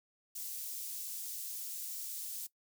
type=high-pass noise; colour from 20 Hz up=white; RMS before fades=-42 dBFS; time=0.35-2.47 s; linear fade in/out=10 ms; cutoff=6000 Hz; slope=12 dB/octave; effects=noise-tail reverb RT60 0.1 s tail -19 dB re dry